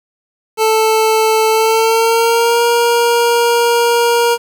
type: tone with pitch glide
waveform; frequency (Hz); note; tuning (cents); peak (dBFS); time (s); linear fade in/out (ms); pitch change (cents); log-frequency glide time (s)
25% pulse; 440 to 471.6; A4 to A#4; 0 to +20; -6; 0.57-4.38; 50; +120; 1.49-2.63
effects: 7-bit